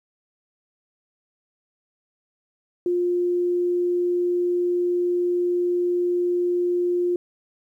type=tone; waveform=sine; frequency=353.4 Hz; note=F4; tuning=21 cents sharp; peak=-19 dBFS; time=2.86-7.16 s; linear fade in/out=2 ms; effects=10-bit